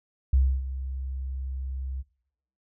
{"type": "tone with ADSR envelope", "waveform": "sine", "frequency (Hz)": 65.9, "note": "C2", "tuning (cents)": 13, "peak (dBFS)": -16, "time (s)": [0.33, 2.03], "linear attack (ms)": 5, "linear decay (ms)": 280, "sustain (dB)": -14, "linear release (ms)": 28, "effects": ["noise-tail reverb RT60 0.7 s tail -22 dB re dry"]}